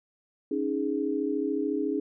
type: chord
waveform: sine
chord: C# suspended second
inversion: none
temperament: equal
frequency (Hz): 277.2 / 311.1 / 415.3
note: C#4 / D#4 / G#4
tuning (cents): 0 / 0 / 0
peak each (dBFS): -30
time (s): 0.51-2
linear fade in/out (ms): 5
effects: none